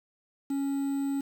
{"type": "tone with quantisation", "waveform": "triangle", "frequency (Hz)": 277.2, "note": "C#4", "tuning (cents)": 0, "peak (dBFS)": -25, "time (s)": [0.5, 1.21], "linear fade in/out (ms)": 5, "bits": 8, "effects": []}